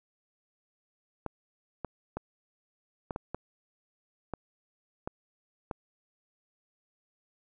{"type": "clicks", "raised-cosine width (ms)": 1, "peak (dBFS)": -20, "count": 9, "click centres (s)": [1.263, 1.847, 2.17, 3.108, 3.161, 3.346, 4.337, 5.075, 5.712], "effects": []}